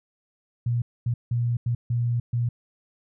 sine tone bursts at uneven times, 119.4 Hz, A#2, 42 cents sharp, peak -21 dBFS, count 6, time 0.66-0.82 / 1.06-1.14 / 1.31-1.57 / 1.66-1.75 / 1.9-2.2 / 2.33-2.49 s, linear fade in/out 5 ms, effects none

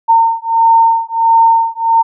sine beating tone pair, 911 / 912.5 Hz, A#5 / A#5, -40 / -37 cents, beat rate 1.5 Hz, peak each -10 dBFS, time 0.08-2.03 s, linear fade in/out 20 ms, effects none

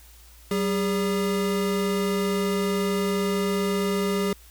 square tone pair together, 191.52 / 406.3 Hz, G3 / G#4, -40 / -38 cents, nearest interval octave + minor second, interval 1302 cents, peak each -26 dBFS, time 0.51-4.33 s, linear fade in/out 2 ms, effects added 58 Hz sine -49 dBFS peak until 4.5 s + white hiss -53 dBFS RMS until 4.5 s

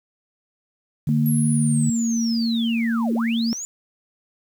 sine tone with vibrato, 148.3 Hz, D3, 17 cents sharp, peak -19 dBFS, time 1.07-1.9 s, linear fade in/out 5 ms, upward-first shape sine, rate 5.7 Hz, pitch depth 17 cents each way
sine tone, 230 Hz, A#3, 23 cents flat, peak -19 dBFS, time 1.09-3.53 s, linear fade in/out 0 ms
sine linear two-way sweep, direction down then up, 11520 to 259.4 to 7120 Hz, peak -28 dBFS, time 1.26-3.65 s, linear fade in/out 0 ms, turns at 3.14 s
effects 8-bit

